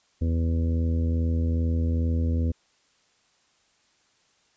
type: harmonic tone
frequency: 82.41 Hz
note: E2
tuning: in tune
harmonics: 1 / 2 / 3 / 4 / 5 / 6 / 7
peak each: -22 / -35 / -30 / -40 / -44 / -39 / -49 dBFS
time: 0.21-2.52 s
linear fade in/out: 10 ms
effects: white hiss -65 dBFS RMS until 4.56 s + resampled to 16000 Hz